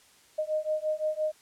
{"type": "beating tone pair", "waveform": "sine", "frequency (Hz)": [615, 620.8], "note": ["D#5", "D#5"], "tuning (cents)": [-20, -4], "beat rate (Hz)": 5.8, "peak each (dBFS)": -30, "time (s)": [0.38, 1.32], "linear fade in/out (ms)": 10, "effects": ["white hiss -59 dBFS RMS until 1.41 s", "low-pass 10000 Hz 12 dB/octave"]}